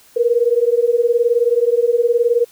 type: beating tone pair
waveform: sine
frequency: 465.7 / 484.7 Hz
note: A#4 / B4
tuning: -2 / -32 cents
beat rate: 19 Hz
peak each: -15 dBFS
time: 0.16-2.45 s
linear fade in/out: 10 ms
effects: white hiss -49 dBFS RMS until 2.51 s